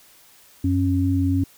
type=tone pair together; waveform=sine; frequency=92.5 / 274 Hz; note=F#2 / C#4; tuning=0 / -20 cents; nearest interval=octave + perfect fifth; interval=1880 cents; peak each=-20 / -20 dBFS; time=0.64-1.44 s; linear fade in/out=5 ms; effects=white hiss -52 dBFS RMS until 1.57 s